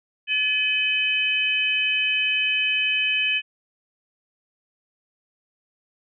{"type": "tone cluster", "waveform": "sine", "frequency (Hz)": [1721, 2533, 3029], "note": ["A6", "D#7", "F#7"], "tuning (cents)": [-39, 30, 40], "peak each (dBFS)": [-30, -21, -25], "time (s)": [0.27, 3.42], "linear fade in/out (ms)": 50, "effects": []}